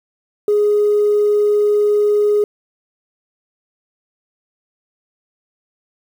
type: tone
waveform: sine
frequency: 415.9 Hz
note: G#4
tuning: 2 cents sharp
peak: -10 dBFS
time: 0.48-2.44 s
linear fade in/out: 2 ms
effects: tanh soft clip ceiling -7 dBFS + 7-bit

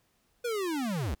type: linear sweep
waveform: square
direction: down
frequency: 493.9 to 52.9 Hz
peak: -30 dBFS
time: 0.44-1.15 s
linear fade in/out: 10 ms
effects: pink hiss -71 dBFS RMS until 1.2 s

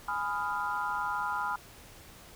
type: chord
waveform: sine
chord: F half-diminished seventh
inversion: first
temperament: equal with one note detuned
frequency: 830.6 / 998.1 / 1244.5 / 1396.9 Hz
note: Ab5 / Cb6 / Eb6 / F6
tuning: 0 / +18 / 0 / 0 cents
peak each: -36 / -34 / -37 / -35 dBFS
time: 0.08-1.56 s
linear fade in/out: 5 ms
effects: pink hiss -52 dBFS RMS until 2.35 s

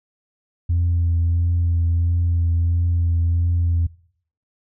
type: tone with vibrato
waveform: sine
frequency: 85.2 Hz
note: F2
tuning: 42 cents flat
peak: -14 dBFS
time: 0.69-3.87 s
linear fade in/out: 10 ms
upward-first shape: triangle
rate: 1.5 Hz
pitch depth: 24 cents each way
effects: noise-tail reverb RT60 0.6 s tail -23 dB re dry + tanh soft clip ceiling -13 dBFS

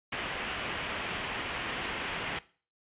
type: low-pass noise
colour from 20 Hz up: white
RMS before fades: -36 dBFS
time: 0.12-2.39 s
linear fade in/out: 5 ms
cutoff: 3200 Hz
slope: 48 dB/octave
effects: noise-tail reverb RT60 0.4 s tail -19 dB re dry + resampled to 8000 Hz

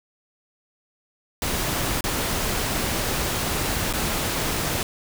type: noise with dropouts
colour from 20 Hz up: pink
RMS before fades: -25 dBFS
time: 1.42-4.83 s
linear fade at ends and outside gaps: 1 ms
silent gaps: 2.008-2.04 / 3.928-3.936 s
effects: none

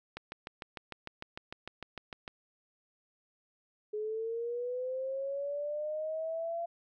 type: click train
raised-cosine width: 0.3 ms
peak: -24 dBFS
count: 15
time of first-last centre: 0.17-2.278 s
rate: 6.64 Hz
type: linear sweep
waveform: sine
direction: up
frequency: 420.1 to 684 Hz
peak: -33 dBFS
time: 3.93-6.66 s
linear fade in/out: 10 ms
effects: none

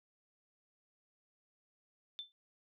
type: tone with exponential decay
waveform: sine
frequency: 3539 Hz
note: A7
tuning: 9 cents sharp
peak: -37 dBFS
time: 2.19-2.32 s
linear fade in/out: 0 ms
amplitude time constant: 28 ms
effects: none

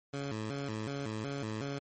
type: tone with vibrato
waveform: 15% pulse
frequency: 123.47 Hz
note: B2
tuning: in tune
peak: -29 dBFS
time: 0.13-1.79 s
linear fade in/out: 10 ms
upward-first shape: square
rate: 2.7 Hz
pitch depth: 220 cents each way
effects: MP3 32 kbps

